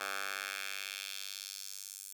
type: tone with high-pass filter sweep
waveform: 10% pulse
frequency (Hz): 98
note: G2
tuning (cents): 0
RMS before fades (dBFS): -42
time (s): 0-2.13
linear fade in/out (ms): 5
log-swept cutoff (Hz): 1100 to 8300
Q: 1.4
effects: none